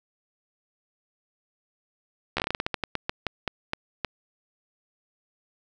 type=slowing click train; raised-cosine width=0.3 ms; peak=-10 dBFS; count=18; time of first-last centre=2.37-4.047 s; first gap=13 ms; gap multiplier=1.22; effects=none